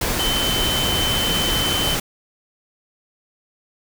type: tone in noise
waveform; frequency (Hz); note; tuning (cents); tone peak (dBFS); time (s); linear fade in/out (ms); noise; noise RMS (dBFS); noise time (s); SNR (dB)
sine; 3063; G7; -41; -21; 0.19-1.95; 5; pink; -22; 0.01-2; -2
effects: none